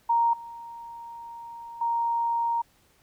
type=tone with level steps; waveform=sine; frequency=932.3 Hz; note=A#5; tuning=in tune; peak=-19 / -38 / -23 dBFS; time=0.09-2.62 s; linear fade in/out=10 ms; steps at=0.33 / 1.81 s; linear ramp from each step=5 ms; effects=pink hiss -63 dBFS RMS until 3.02 s